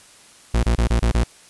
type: tone bursts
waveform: 40% pulse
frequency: 57.9 Hz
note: A#1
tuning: 11 cents flat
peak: -14 dBFS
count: 6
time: 0.54-1.237 s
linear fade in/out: 5 ms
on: 92 ms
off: 29 ms
effects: white hiss -48 dBFS RMS until 1.49 s + resampled to 24000 Hz